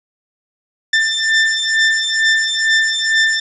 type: beating tone pair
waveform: sawtooth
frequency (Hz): 1782 / 1784.2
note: A6 / A6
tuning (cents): +22 / +24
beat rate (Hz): 2.2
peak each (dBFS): -12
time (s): 0.93-3.4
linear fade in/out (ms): 5
effects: resampled to 16000 Hz + 7-bit